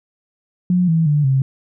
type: tone with pitch steps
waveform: sine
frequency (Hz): 179.8 / 162.98 / 147.74 / 133.92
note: F#3 / E3 / D3 / C3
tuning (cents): -49 / -19 / +11 / +41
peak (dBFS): -12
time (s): 0.7-1.42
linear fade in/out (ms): 2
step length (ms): 180
effects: none